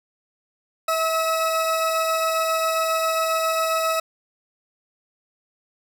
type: tone pair together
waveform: 40% pulse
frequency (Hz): 647.7 / 1288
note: E5 / E6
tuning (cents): -31 / -41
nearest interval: octave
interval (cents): 1190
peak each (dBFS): -22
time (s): 0.88-4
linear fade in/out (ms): 5
effects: none